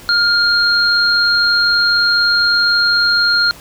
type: tone pair together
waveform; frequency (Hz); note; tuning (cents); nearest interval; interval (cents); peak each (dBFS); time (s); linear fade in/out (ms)
sine; 1413 / 4228; F6 / C8; +20 / +17; octave + perfect fifth; 1897; -13; 0.09-3.51; 0
effects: pink hiss -38 dBFS RMS until 3.6 s